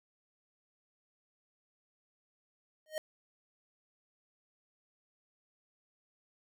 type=tone with exponential growth; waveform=square; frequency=621 Hz; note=D#5; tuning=3 cents flat; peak=-31 dBFS; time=2.86-2.98 s; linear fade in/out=1 ms; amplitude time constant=25 ms; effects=none